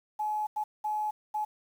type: tone bursts at uneven times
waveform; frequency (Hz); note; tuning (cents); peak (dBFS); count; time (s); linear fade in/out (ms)
sine; 850; G#5; +40; -28; 4; 0.19-0.47 / 0.56-0.64 / 0.84-1.11 / 1.34-1.45; 10
effects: 9-bit